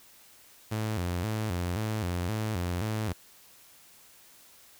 sawtooth tone with vibrato, 98 Hz, G2, in tune, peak -25 dBFS, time 0.71-3.13 s, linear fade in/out 10 ms, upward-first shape square, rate 1.9 Hz, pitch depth 180 cents each way, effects white hiss -56 dBFS RMS until 4.79 s

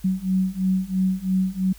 sine beating tone pair, 186.2 / 189.2 Hz, F#3 / F#3, +11 / +39 cents, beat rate 3 Hz, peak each -23 / -22 dBFS, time 0.04-1.73 s, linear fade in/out 10 ms, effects added 50 Hz sine -44 dBFS peak until 1.78 s + white hiss -51 dBFS RMS until 1.78 s

